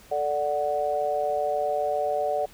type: chord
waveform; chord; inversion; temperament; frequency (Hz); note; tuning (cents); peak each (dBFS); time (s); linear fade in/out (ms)
sine; D major; second; equal; 440 / 587.3 / 740; A4 / D5 / F#5; 0 / 0 / 0; -31 / -26 / -27; 0.11-2.46; 10
effects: pink hiss -52 dBFS RMS until 2.53 s